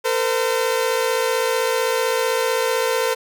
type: tone pair together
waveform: sawtooth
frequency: 455.1 / 510.8 Hz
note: A#4 / C5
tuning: -42 / -42 cents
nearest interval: major second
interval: 200 cents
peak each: -17 dBFS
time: 0.04-3.15 s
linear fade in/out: 20 ms
effects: none